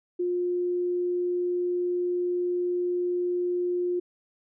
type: tone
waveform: sine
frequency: 355.3 Hz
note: F4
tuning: 30 cents sharp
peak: -24 dBFS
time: 0.19-4 s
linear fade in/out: 10 ms
effects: none